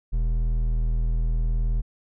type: tone with hard clipping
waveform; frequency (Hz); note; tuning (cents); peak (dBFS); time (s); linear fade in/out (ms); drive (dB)
triangle; 40.32; E1; -38; -22; 0.12-1.82; 20; 11
effects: none